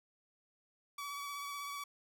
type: tone with vibrato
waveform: sawtooth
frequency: 1140 Hz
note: C#6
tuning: 48 cents sharp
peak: -37 dBFS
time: 0.98-1.84 s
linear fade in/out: 5 ms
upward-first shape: sine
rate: 16 Hz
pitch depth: 20 cents each way
effects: none